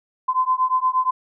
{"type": "beating tone pair", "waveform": "sine", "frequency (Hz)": [1022, 1030.5], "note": ["C6", "C6"], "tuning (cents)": [-41, -27], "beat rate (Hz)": 8.5, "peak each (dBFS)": [-20, -20], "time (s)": [0.28, 1.11], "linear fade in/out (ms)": 10, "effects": []}